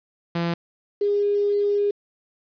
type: tone pair in turn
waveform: sawtooth / sine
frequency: 170 / 408.3 Hz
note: F3 / G#4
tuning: -46 / -29 cents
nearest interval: octave + minor third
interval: 1517 cents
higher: second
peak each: -18 dBFS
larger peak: neither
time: 0.35-0.54 / 1.01-1.91 s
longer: second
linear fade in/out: 5 ms
effects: resampled to 11025 Hz + 8-bit